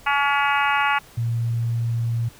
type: harmonic tone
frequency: 283.2 Hz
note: C#4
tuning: 37 cents sharp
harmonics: 3 / 4 / 5 / 6 / 7 / 8 / 9 / 10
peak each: -22 / -24 / -24 / -29 / -28 / -30 / -28 / -32 dBFS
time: 0.06-0.99 s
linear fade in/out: 10 ms
type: tone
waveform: sine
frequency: 116.5 Hz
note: A#2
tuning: 1 cent flat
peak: -20 dBFS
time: 1.17-2.29 s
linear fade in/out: 10 ms
effects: pink hiss -48 dBFS RMS until 2.39 s